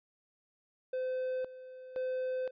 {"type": "tone with tremolo", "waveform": "triangle", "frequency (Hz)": 513, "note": "C5", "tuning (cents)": -34, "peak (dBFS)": -30, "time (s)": [0.93, 2.51], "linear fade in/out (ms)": 5, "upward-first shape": "square", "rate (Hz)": 0.97, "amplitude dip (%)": 80, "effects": ["resampled to 11025 Hz"]}